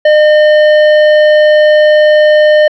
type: tone with hard clipping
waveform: triangle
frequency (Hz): 607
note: D#5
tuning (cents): -43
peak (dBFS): -5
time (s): 0.05-2.68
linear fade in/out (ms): 5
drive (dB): 15
effects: low-pass 4000 Hz 12 dB/octave